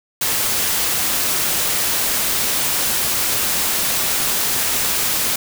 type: noise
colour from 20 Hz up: white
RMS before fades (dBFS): -19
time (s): 0.21-5.36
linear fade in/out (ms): 5
effects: none